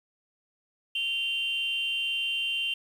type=tone pair together; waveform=sine; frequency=2774 / 3116 Hz; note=F7 / G7; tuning=-12 / -11 cents; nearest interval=major second; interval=201 cents; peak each=-28 / -29 dBFS; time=0.95-2.74 s; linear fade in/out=5 ms; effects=tanh soft clip ceiling -21 dBFS + 9-bit